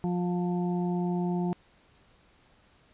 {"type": "harmonic tone", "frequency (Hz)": 177, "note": "F3", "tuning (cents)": 23, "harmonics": [1, 2, 4, 5], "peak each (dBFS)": [-27, -33, -39, -41], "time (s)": [0.04, 1.53], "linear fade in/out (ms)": 0, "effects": ["pink hiss -62 dBFS RMS until 2.93 s", "resampled to 8000 Hz"]}